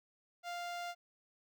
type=tone with notch filter; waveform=sawtooth; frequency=698.5 Hz; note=F5; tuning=in tune; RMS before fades=-42 dBFS; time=0.43-0.95 s; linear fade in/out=50 ms; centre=11000 Hz; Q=0.75; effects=none